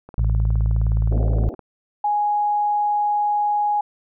click train, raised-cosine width 1 ms, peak -25 dBFS, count 30, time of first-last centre 0.09-1.593 s, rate 19.3 Hz
harmonic tone, 54.5 Hz, A1, 16 cents flat, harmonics 1 / 2 / 3, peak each -17 / -21 / -31 dBFS, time 0.18-1.49 s, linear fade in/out 0 ms
pink band-pass noise, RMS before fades -31 dBFS, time 1.11-1.55 s, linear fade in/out 10 ms, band 190 to 760 Hz, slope 96 dB/octave
sine tone, 830.6 Hz, G#5, in tune, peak -17 dBFS, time 2.04-3.81 s, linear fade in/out 5 ms
effects none

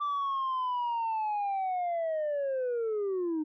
sine linear sweep, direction down, 1174.7 to 301.6 Hz, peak -26 dBFS, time 0-3.44 s, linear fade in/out 20 ms, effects tanh soft clip ceiling -27 dBFS

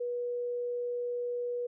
sine tone, 485.4 Hz, B4, 30 cents flat, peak -31 dBFS, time 0-1.67 s, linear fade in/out 10 ms, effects none

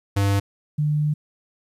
square / sine tone pair in turn, 99.6 / 149.88 Hz, G2 / D3, +28 / +36 cents, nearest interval perfect fifth, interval 708 cents, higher second, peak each -18 / -18 dBFS, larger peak neither, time 0.16-0.4 / 0.78-1.14 s, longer second, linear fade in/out 10 ms, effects resampled to 32000 Hz + 10-bit

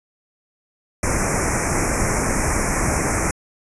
pink band-stop noise, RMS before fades -20 dBFS, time 1.03-3.31 s, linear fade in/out 2 ms, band 2400 to 5500 Hz, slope 96 dB/octave, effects resampled to 24000 Hz

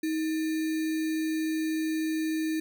sine tone with sample-and-hold, 316.5 Hz, D#4, 30 cents sharp, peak -26 dBFS, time 0.03-2.6 s, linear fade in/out 5 ms, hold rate 2100 Hz, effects none

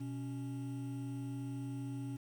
triangle tone pair together, 124.53 / 278.1 Hz, B2 / C#4, +15 / +6 cents, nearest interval octave + major second, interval 1391 cents, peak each -39 / -40 dBFS, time 0-2.17 s, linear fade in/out 10 ms, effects 10-bit

